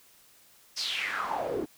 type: noise with band-pass filter sweep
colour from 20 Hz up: pink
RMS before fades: -32 dBFS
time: 0.76-1.66 s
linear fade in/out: 20 ms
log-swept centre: 5300 to 300 Hz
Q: 5
effects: white hiss -59 dBFS RMS until 1.77 s